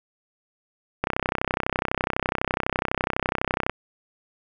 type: click train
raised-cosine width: 0.5 ms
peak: -7 dBFS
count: 86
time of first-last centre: 1.04-3.696 s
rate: 32 Hz
effects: none